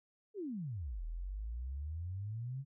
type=exponential two-way sweep; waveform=sine; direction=down then up; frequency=446.4 to 38.99 to 140.9 Hz; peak=-38 dBFS; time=0.34-2.65 s; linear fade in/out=50 ms; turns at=1.04 s; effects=none